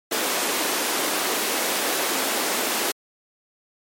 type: high-pass noise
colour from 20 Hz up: pink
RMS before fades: -24 dBFS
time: 0.11-2.92 s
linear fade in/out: 10 ms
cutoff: 280 Hz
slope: 24 dB/octave
effects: MP3 64 kbps